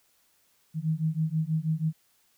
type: beating tone pair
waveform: sine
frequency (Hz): 155.4 / 161.6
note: D#3 / E3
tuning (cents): -2 / -34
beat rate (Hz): 6.2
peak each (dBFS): -28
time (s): 0.74-1.93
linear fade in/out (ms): 50
effects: white hiss -67 dBFS RMS until 2.37 s